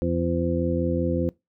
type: harmonic tone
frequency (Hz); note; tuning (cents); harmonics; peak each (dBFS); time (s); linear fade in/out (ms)
85.2; F2; -42; 1 / 2 / 3 / 4 / 6; -28 / -28 / -28 / -28 / -28; 0.02-1.29; 0
effects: noise-tail reverb RT60 0.2 s tail -22 dB re dry